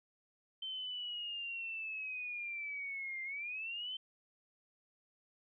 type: linear two-way sweep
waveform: sine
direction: down then up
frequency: 3103 to 2091 to 3103 Hz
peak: -39 dBFS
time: 0.62-3.97 s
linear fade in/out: 5 ms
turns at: 3.23 s
effects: none